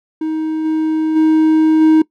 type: tone with level steps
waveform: triangle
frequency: 314.9 Hz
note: D#4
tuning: 21 cents sharp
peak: -14 / -11 / -6 / -4 dBFS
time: 0.21-2.02 s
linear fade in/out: 5 ms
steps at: 0.64 / 1.15 / 1.8 s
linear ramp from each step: 20 ms
effects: noise-tail reverb RT60 0.1 s tail -21 dB re dry